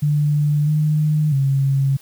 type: tone with pitch steps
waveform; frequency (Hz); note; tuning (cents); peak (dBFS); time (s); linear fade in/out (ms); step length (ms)
sine; 147.9 / 152.4 / 136.8; D3 / D#3 / C#3; +13 / -36 / -23; -14; 0.02-1.97; 10; 650
effects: white hiss -48 dBFS RMS until 2.01 s